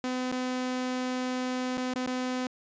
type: tone with dropouts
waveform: sawtooth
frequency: 253.7 Hz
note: B3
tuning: 47 cents sharp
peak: -25 dBFS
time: 0.04-2.47 s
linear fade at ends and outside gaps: 1 ms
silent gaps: 0.317-0.324 / 1.773-1.779 / 1.938-1.958 / 2.064-2.074 s
effects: resampled to 16000 Hz